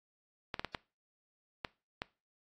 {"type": "clicks", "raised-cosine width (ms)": 0.3, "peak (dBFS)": -19, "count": 6, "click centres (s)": [0.542, 0.595, 0.647, 0.748, 1.648, 2.019], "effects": ["noise-tail reverb RT60 0.3 s tail -21 dB re dry", "AAC 48 kbps"]}